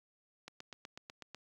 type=click train; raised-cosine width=0.2 ms; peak=-29 dBFS; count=8; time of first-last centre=0.48-1.346 s; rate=8.08 Hz; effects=high-pass 100 Hz 12 dB/octave + 11-bit